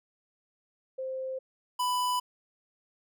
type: tone pair in turn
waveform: sine / square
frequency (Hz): 523.3 / 993.9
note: C5 / B5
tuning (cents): 0 / +11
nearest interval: major seventh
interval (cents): 1111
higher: second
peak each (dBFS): -32 / -27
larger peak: second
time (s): 0.98-1.39 / 1.79-2.2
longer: neither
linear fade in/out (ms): 10
effects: none